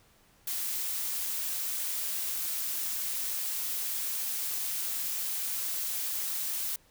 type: noise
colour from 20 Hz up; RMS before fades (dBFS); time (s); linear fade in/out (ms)
blue; -33; 0.47-6.76; 5
effects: pink hiss -63 dBFS RMS until 6.9 s